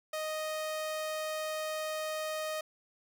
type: tone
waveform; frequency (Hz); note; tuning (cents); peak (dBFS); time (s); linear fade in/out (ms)
sawtooth; 622.3; D#5; 0; -30; 0.13-2.61; 5
effects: none